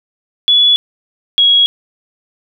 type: tone pair in turn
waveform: sine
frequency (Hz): 3414 / 3317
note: G#7 / G#7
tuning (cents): +47 / -3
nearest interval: unison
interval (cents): 50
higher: first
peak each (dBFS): -6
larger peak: neither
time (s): 0.48-0.76 / 1.38-1.66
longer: neither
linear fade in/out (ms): 0
effects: none